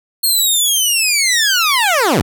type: linear sweep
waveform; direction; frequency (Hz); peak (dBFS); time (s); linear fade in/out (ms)
15% pulse; down; 4300 to 57.6; -5; 0.23-2.22; 10
effects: none